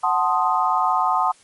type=chord; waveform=sine; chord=F# diminished seventh; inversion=none; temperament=equal; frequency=740 / 880 / 1046.5 / 1244.5 Hz; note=F#5 / A5 / C6 / Eb6; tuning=0 / 0 / 0 / 0 cents; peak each=-22 dBFS; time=0.03-1.32 s; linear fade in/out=10 ms; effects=white hiss -53 dBFS RMS until 1.43 s + MP3 48 kbps